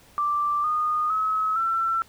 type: tone with pitch steps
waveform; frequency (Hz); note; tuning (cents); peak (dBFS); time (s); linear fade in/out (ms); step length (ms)
sine; 1175 / 1228.4 / 1284.3 / 1342.7; D6 / D#6 / E6 / E6; +1 / -23 / -46 / +31; -21; 0.18-2.02; 0; 460
effects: pink hiss -54 dBFS RMS until 2.08 s